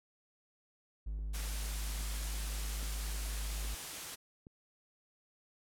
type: tone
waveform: triangle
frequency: 51.91 Hz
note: G#1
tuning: in tune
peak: -34 dBFS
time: 1.06-3.75 s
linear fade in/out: 10 ms
type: click train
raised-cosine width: 3 ms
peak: -40 dBFS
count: 5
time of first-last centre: 1.19-4.469 s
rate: 1.22 Hz
type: noise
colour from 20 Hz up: white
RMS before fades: -43 dBFS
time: 1.33-4.16 s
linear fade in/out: 20 ms
effects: low-pass 12000 Hz 12 dB/octave